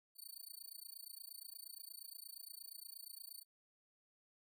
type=tone with amplitude modulation; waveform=5% pulse; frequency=4508 Hz; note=C#8; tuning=28 cents sharp; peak=-40 dBFS; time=0.15-3.45 s; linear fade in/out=50 ms; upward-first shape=sine; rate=28.5 Hz; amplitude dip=100%; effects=none